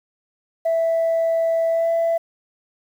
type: tone with pitch glide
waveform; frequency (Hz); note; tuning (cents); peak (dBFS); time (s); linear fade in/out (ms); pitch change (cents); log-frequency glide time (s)
sine; 659.3 to 666.2; E5 to E5; 0 to +18; -15; 0.65-2.18; 10; +18; 1.69-1.9
effects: tanh soft clip ceiling -14 dBFS + 8-bit